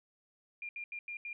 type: tone bursts at uneven times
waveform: sine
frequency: 2403 Hz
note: D7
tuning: 39 cents sharp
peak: -39 dBFS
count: 5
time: 0.62-0.69 / 0.76-0.84 / 0.92-0.99 / 1.08-1.17 / 1.25-1.33 s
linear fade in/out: 2 ms
effects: none